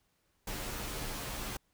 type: noise with comb filter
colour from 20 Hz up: pink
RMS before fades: -39 dBFS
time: 0.47-1.57 s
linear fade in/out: 5 ms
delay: 12 ms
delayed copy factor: -0.8
effects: pink hiss -75 dBFS RMS until 1.73 s